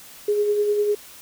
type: tone with tremolo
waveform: sine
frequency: 415.3 Hz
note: G#4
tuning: in tune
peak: -16 dBFS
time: 0.28-0.95 s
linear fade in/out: 5 ms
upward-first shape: sine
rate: 10 Hz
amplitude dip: 40%
effects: white hiss -44 dBFS RMS until 1.21 s